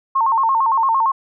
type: tone with vibrato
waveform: sine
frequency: 987.8 Hz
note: B5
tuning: in tune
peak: -13 dBFS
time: 0.15-1.12 s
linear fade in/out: 10 ms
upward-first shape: square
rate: 8.8 Hz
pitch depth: 150 cents each way
effects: none